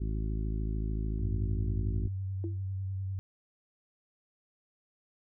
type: harmonic tone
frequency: 53.5 Hz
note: A1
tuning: 48 cents flat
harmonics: 1 / 2 / 3 / 4 / 5 / 6 / 7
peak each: -31 / -37 / -41 / -43 / -45 / -47 / -48 dBFS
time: 0-2.08 s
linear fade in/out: 10 ms
type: tone with vibrato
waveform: sine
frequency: 95.8 Hz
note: G2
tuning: 39 cents flat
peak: -32 dBFS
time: 1.19-3.19 s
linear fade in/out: 0 ms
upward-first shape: triangle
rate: 10 Hz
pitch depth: 30 cents each way
type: tone with exponential decay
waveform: sine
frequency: 334.1 Hz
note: E4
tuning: 23 cents sharp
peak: -32 dBFS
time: 2.44-2.61 s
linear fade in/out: 1 ms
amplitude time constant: 35 ms
effects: none